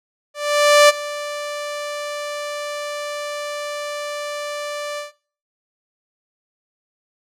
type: tone with ADSR envelope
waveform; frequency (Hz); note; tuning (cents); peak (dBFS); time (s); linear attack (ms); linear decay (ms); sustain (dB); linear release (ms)
sawtooth; 587.3; D5; 0; -3; 0.34-5.12; 550; 24; -18; 140
effects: noise-tail reverb RT60 0.4 s tail -18 dB re dry + low-pass 10000 Hz 12 dB/octave